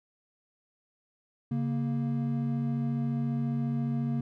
triangle tone pair together, 138.6 / 233.1 Hz, C#3 / A#3, 0 / 0 cents, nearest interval major sixth, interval 900 cents, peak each -28 dBFS, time 1.51-4.21 s, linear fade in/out 5 ms, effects none

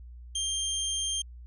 20% pulse tone, 3182 Hz, G7, 25 cents sharp, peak -23 dBFS, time 0.35-1.22 s, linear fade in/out 5 ms, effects added 60 Hz sine -43 dBFS peak until 1.46 s + resampled to 24000 Hz

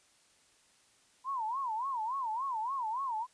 sine tone with vibrato, 977 Hz, B5, 19 cents flat, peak -32 dBFS, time 1.24-3.27 s, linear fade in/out 50 ms, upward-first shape sine, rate 3.5 Hz, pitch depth 220 cents each way, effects white hiss -66 dBFS RMS until 3.33 s + resampled to 22050 Hz

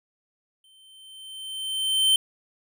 square tone with exponential growth, 3100 Hz, G7, 20 cents flat, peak -16 dBFS, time 0.64-2.16 s, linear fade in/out 2 ms, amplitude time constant 330 ms, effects none

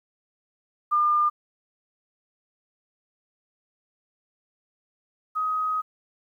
sine tone pair in turn, 1204 / 1259.1 Hz, D6 / D#6, +43 / +20 cents, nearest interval minor second, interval 77 cents, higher second, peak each -18 / -23 dBFS, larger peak first, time 0.91-1.3 / 5.35-5.82 s, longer second, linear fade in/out 20 ms, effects 10-bit

